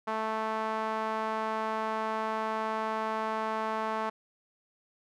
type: tone with band-pass filter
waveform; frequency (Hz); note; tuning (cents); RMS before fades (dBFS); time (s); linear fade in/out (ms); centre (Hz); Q
sawtooth; 219.5; A3; -4; -32; 0.07-4.1; 10; 1000; 1.9
effects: none